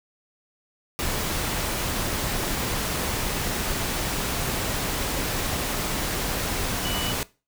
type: tone in noise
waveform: sine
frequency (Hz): 2960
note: F#7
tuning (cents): 0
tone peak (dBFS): -30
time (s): 6.85-7.12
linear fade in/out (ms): 0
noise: pink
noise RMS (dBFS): -27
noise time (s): 0.99-7.23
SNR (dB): -6
effects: noise-tail reverb RT60 0.3 s tail -20 dB re dry